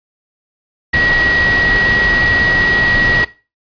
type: tone in noise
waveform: sine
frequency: 1913 Hz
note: A#6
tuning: 44 cents sharp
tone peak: -11 dBFS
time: 0.93-3.25 s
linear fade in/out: 10 ms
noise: pink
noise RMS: -18 dBFS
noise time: 0.93-3.25 s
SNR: +4 dB
effects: noise-tail reverb RT60 0.3 s tail -18 dB re dry + resampled to 11025 Hz